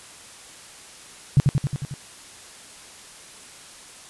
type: tone with echo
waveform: sine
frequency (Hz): 138.9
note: C#3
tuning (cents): +4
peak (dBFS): -10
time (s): 1.37-1.4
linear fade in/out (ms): 0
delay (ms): 90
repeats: 6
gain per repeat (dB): -3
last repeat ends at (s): 1.94
effects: white hiss -44 dBFS RMS until 4.09 s + resampled to 24000 Hz